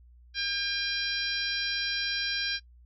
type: harmonic tone with a mistuned harmonic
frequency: 803 Hz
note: G5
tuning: 41 cents sharp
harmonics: 2 / 3 / 4 / 5 / 6 / 7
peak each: -34 / -36 / -35 / -35 / -35 / -37 dBFS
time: 0.34-2.6 s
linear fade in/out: 50 ms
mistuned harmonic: 7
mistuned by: -23 cents
effects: noise-tail reverb RT60 0.1 s tail -22 dB re dry + added 60 Hz sine -52 dBFS peak until 2.85 s